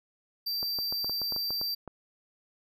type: tone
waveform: square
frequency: 4686 Hz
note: D8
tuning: 5 cents flat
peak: -30 dBFS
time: 0.46-1.75 s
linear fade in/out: 10 ms
type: clicks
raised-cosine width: 1 ms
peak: -26 dBFS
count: 11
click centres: 0.629 / 0.788 / 0.925 / 1.045 / 1.096 / 1.217 / 1.323 / 1.363 / 1.506 / 1.614 / 1.877 s
effects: none